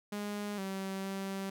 sawtooth tone with pitch steps, 206.1 / 192.7 / 194.2 Hz, G#3 / G3 / G3, -13 / -29 / -16 cents, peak -32 dBFS, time 0.12-1.5 s, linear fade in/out 5 ms, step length 460 ms, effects none

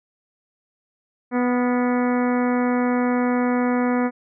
harmonic tone with a mistuned harmonic, 246.9 Hz, B3, in tune, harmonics 1 / 2 / 3 / 4 / 5 / 6 / 7 / 8 / 9, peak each -19 / -25 / -29 / -31 / -33 / -35 / -36 / -37 / -38 dBFS, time 1.31-4.11 s, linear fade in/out 50 ms, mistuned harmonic 6, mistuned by -37 cents, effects none

